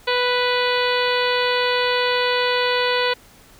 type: harmonic tone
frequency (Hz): 493.9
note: B4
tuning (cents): 0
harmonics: 1 / 2 / 3 / 4 / 5 / 6 / 7 / 8 / 9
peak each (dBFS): -21 / -24 / -26 / -27 / -28 / -29 / -29 / -30 / -31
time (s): 0.07-3.14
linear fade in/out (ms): 10
effects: pink hiss -49 dBFS RMS until 3.59 s